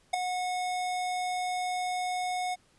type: tone with ADSR envelope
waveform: square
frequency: 729 Hz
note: F#5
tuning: 26 cents flat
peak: -21 dBFS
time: 0.13-2.56 s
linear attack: 11 ms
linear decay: 4 ms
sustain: -9 dB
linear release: 28 ms
effects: pink hiss -65 dBFS RMS until 2.78 s + resampled to 24000 Hz